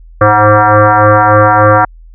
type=tone with frequency modulation; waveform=sine; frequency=318.2 Hz; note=D#4; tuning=39 cents sharp; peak=-3 dBFS; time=0.21-1.85 s; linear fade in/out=5 ms; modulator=211 Hz; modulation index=5.7; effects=added 41 Hz sine -32 dBFS peak until 2.14 s